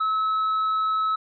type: tone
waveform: triangle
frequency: 1294 Hz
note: E6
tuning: 32 cents flat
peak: -19 dBFS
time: 0-1.16 s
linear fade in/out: 10 ms
effects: resampled to 11025 Hz